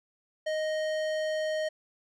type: tone with tanh clipping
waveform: sine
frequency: 622.3 Hz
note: D#5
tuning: in tune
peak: -30 dBFS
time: 0.46-1.69 s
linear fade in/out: 10 ms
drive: 17 dB
effects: none